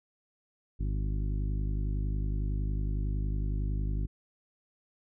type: harmonic tone with a mistuned harmonic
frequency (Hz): 50.9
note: G#1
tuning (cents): -34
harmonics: 1 / 2 / 3 / 4 / 5 / 6 / 7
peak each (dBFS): -29 / -36 / -39 / -47 / -45 / -49 / -52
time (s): 0.79-4.07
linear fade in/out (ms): 20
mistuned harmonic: 7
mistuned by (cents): +59
effects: none